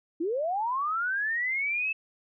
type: linear sweep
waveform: sine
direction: up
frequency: 304.6 to 2637 Hz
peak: -26 dBFS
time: 0.2-1.93 s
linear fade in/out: 10 ms
effects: none